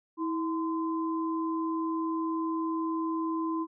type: tone pair together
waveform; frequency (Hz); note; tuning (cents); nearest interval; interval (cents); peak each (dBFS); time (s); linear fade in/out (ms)
sine; 324.1 / 1029; E4 / C6; -29 / -29; octave + minor sixth; 2000; -29 / -34; 0.17-3.67; 50
effects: none